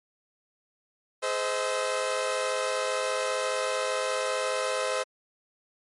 sawtooth tone cluster, 422 / 517 / 630 / 1315 Hz, G#4 / C5 / D#5 / E6, +28 / -21 / +21 / -5 cents, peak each -32 / -25 / -28 / -33 dBFS, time 1.22-5.04 s, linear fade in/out 20 ms, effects MP3 48 kbps

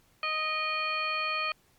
harmonic tone with a mistuned harmonic, 624 Hz, D#5, 5 cents sharp, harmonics 1 / 2 / 3 / 4 / 5 / 7, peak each -40 / -32 / -41 / -31 / -39 / -39 dBFS, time 0.23-1.52 s, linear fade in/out 2 ms, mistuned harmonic 4, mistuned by -30 cents, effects pink hiss -65 dBFS RMS until 1.78 s + MP3 96 kbps

